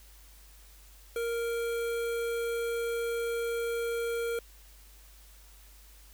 square tone with notch filter, 466.2 Hz, A#4, in tune, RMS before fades -32 dBFS, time 1.16-4.39 s, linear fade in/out 2 ms, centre 5100 Hz, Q 1.5, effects added 50 Hz sine -53 dBFS peak until 6.13 s + white hiss -58 dBFS RMS until 6.13 s

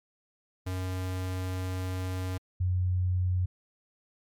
square / sine tone pair in turn, 92.5 / 91.02 Hz, F#2 / F#2, 0 / -28 cents, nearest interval unison, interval 28 cents, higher first, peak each -31 / -24 dBFS, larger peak second, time 0.66-2.38 / 2.6-3.46 s, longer first, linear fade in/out 10 ms, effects MP3 96 kbps

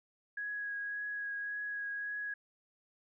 sine tone with vibrato, 1660 Hz, G#6, 1 cent flat, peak -36 dBFS, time 0.37-2.34 s, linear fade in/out 5 ms, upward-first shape triangle, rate 1.8 Hz, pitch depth 16 cents each way, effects none

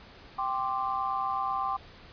sine chord, G suspended fourth, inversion none, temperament equal, 784 / 1046.5 / 1174.7 Hz, G5 / C6 / D6, 0 / 0 / 0 cents, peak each -32 dBFS, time 0.38-1.77 s, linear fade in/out 10 ms, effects pink hiss -51 dBFS RMS until 2.12 s + resampled to 11025 Hz

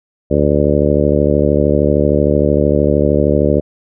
harmonic tone, 73.1 Hz, D2, 7 cents flat, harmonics 1 / 2 / 3 / 4 / 5 / 6 / 7 / 8, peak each -18 / -18 / -18 / -18 / -18 / -18 / -18 / -18 dBFS, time 0.3-3.61 s, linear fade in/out 20 ms, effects none

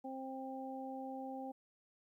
harmonic tone, 264.4 Hz, C4, 18 cents sharp, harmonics 1 / 2 / 3, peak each -45 / -48 / -46 dBFS, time 0.04-1.52 s, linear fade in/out 10 ms, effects 13-bit

